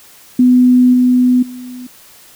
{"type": "tone with level steps", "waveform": "sine", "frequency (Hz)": 250, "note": "B3", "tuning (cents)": 21, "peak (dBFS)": [-5, -7, -26], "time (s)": [0.39, 1.87], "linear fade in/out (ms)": 5, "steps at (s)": [0.93, 1.42], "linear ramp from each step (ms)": 10, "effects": ["white hiss -42 dBFS RMS until 2.35 s"]}